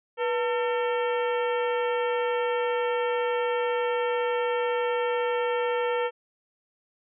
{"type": "harmonic tone with a mistuned harmonic", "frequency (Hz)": 451, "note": "A4", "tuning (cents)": 43, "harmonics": [1, 2, 3, 4, 5, 6, 7], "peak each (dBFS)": [-25, -31, -35, -37, -39, -41, -42], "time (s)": [0.17, 6.11], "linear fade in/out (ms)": 50, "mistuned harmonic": 1, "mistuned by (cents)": 130, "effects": []}